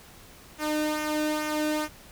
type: tone with flanger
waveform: sawtooth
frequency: 304.5 Hz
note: D#4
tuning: 37 cents flat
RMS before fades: -28 dBFS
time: 0.58-1.89 s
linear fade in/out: 50 ms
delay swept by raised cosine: 0.23 to 0.98 ms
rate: 2.3 Hz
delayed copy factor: -0.55
effects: pink hiss -50 dBFS RMS until 2.11 s